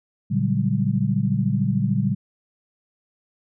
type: tone cluster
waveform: sine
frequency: 116.4 / 142.9 / 186.9 / 200.5 Hz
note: A#2 / D3 / F#3 / G3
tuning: -2 / -47 / +18 / +39 cents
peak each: -24 dBFS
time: 0.3-2.15 s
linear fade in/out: 20 ms
effects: none

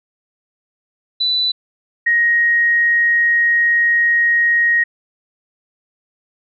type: tone pair in turn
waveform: sine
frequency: 3981 / 1878.8 Hz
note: B7 / A#6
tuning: +13 / +13 cents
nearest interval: octave + minor second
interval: 1300 cents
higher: first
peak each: -14 / -11 dBFS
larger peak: second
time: 1.2-1.52 / 2.06-4.84 s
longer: second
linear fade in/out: 10 ms
effects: none

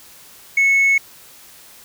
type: tone with tanh clipping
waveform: sine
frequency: 2200 Hz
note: C#7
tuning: 14 cents flat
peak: -12 dBFS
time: 0.57-0.98 s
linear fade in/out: 5 ms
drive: 1 dB
effects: white hiss -44 dBFS RMS until 1.84 s

